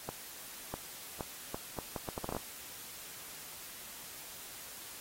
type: accelerating click train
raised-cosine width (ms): 1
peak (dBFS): -23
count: 13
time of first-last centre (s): 0.09-2.366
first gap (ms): 650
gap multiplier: 0.72
effects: white hiss -48 dBFS RMS until 5 s + AAC 48 kbps